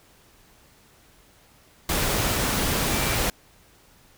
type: tone in noise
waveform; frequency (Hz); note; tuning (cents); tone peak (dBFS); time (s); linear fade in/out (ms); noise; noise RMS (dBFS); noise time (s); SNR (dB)
sine; 2332; D7; -13; -34; 2.92-3.16; 2; pink; -24; 1.89-3.3; -13
effects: pink hiss -56 dBFS RMS until 4.17 s